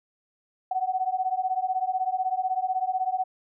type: beating tone pair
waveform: sine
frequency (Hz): 740 / 756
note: F#5 / F#5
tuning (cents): 0 / +37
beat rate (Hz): 16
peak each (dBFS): -27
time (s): 0.71-3.24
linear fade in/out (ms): 5
effects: none